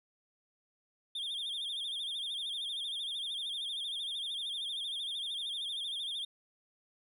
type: tone with vibrato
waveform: triangle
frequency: 3420 Hz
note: A7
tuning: 50 cents flat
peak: -34 dBFS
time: 1.15-6.25 s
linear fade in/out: 5 ms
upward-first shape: sine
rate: 13 Hz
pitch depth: 120 cents each way
effects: none